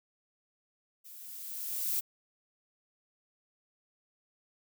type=noise with level ramp; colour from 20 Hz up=violet; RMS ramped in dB=-51 to -30 dBFS; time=1.04-2.01 s; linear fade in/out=20 ms; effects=none